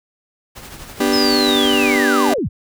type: noise with tremolo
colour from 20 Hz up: pink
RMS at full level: -34 dBFS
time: 0.55-1.99 s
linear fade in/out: 20 ms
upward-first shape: sine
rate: 12 Hz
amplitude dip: 45%
type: chord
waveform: 35% pulse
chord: G major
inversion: first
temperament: just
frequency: 245 / 294 / 392 Hz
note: B3 / D4 / G4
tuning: -14 / +2 / 0 cents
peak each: -17 dBFS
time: 1-2.34 s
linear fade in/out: 5 ms
type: linear sweep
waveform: sine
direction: down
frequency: 5274 to 36.55 Hz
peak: -17 dBFS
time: 1.12-2.49 s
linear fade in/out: 20 ms
type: clicks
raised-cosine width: 2 ms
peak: -25 dBFS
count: 5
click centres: 1.955 / 2.002 / 2.287 / 2.322 / 2.384 s
effects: none